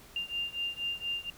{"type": "beating tone pair", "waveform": "sine", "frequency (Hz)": [2794, 2798.2], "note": ["F7", "F7"], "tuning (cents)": [0, 3], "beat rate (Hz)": 4.2, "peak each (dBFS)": [-35, -36], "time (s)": [0.16, 1.3], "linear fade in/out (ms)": 2, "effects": ["pink hiss -54 dBFS RMS until 1.37 s"]}